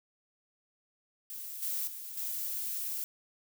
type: noise with level steps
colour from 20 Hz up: violet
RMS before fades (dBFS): -42 / -34 / -43 / -36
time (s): 1.3-3.04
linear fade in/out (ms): 0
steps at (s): 1.62 / 1.87 / 2.17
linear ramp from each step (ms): 5
effects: none